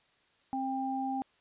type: tone pair together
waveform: sine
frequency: 265.1 / 795 Hz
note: C4 / G5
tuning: +23 / +24 cents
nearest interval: octave + perfect fifth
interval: 1901 cents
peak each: -34 / -33 dBFS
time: 0.53-1.22 s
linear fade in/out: 0 ms
effects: white hiss -68 dBFS RMS until 1.4 s + resampled to 8000 Hz

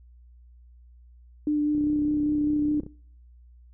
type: tone with vibrato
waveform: sine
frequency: 297.4 Hz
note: D4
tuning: 22 cents sharp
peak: -21 dBFS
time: 1.47-2.8 s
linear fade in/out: 2 ms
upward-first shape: sine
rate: 5 Hz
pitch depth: 12 cents each way
type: click train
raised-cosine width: 3 ms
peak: -26 dBFS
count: 38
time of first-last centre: 1.75-2.864 s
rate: 33.2 Hz
effects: noise-tail reverb RT60 0.6 s tail -26 dB re dry + added 60 Hz sine -49 dBFS peak until 3.73 s

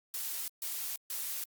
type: noise bursts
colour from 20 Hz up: blue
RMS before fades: -37 dBFS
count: 3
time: 0.14-1.44 s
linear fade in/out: 2 ms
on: 340 ms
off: 140 ms
effects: Opus 48 kbps

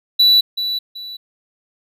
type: tone with echo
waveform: triangle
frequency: 3951 Hz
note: B7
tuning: in tune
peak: -7 dBFS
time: 0.19-0.41 s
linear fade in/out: 10 ms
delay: 380 ms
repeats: 2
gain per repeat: -10 dB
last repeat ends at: 1.17 s
effects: none

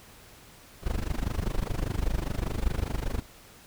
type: noise with amplitude modulation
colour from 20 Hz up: brown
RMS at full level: -25 dBFS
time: 0.82-3.23 s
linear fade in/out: 50 ms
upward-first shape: sine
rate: 25 Hz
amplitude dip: 95%
effects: pink hiss -52 dBFS RMS until 3.66 s

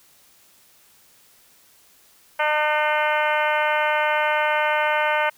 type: harmonic tone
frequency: 302.4 Hz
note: D#4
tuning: 49 cents flat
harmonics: 2 / 3 / 4 / 5 / 6 / 7 / 8 / 9 / 10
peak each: -24 / -23 / -29 / -25 / -31 / -27 / -32 / -36 / -35 dBFS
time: 2.39-5.3 s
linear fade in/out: 10 ms
effects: white hiss -55 dBFS RMS until 5.37 s

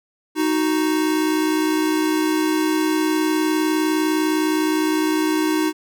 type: tone pair together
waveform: square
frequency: 311.1 / 370.8 Hz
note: D#4 / F#4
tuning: 0 / +4 cents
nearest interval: minor third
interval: 304 cents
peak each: -19 / -24 dBFS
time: 0.35-5.73 s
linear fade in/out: 50 ms
effects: none

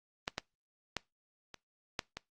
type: clicks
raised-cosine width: 0.2 ms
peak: -15 / -16 / -15 / -28 / -15 / -22 dBFS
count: 6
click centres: 0.279 / 0.381 / 0.967 / 1.543 / 1.992 / 2.17 s
effects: noise-tail reverb RT60 0.2 s tail -23 dB re dry + Opus 32 kbps

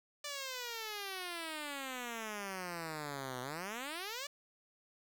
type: exponential two-way sweep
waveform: 5% pulse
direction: down then up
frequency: 591 to 123.47 to 591 Hz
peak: -29 dBFS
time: 0.24-4.27 s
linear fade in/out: 5 ms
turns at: 3.41 s
effects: 11-bit

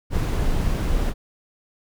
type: noise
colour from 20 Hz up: brown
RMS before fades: -21 dBFS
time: 0.1-1.14 s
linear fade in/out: 50 ms
effects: none

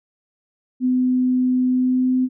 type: tone with pitch glide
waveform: sine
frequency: 253.4 to 255.8 Hz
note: B3 to C4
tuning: +45 to -39 cents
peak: -15 dBFS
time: 0.8-2.29 s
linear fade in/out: 50 ms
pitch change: +16 cents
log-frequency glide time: 1.68-2.17 s
effects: none

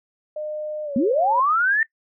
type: tone with pitch glide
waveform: sine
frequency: 608 to 548 Hz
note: D#5 to C#5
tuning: -40 to -20 cents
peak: -26 dBFS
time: 0.36-1.4 s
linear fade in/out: 5 ms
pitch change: -180 cents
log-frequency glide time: 0.84-0.96 s
type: linear sweep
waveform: sine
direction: up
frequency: 211 to 1827 Hz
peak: -16 dBFS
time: 0.96-1.83 s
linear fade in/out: 2 ms
effects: noise-tail reverb RT60 0.1 s tail -20 dB re dry

